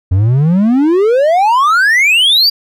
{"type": "exponential sweep", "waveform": "triangle", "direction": "up", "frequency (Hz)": [88, 4832], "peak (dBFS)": -5, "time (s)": [0.11, 2.5], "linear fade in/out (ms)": 10, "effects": []}